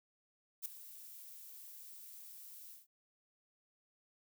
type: noise with ADSR envelope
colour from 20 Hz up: violet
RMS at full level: -38 dBFS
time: 0.62-2.87 s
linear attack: 36 ms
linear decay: 5 ms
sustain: -15 dB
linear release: 160 ms
effects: none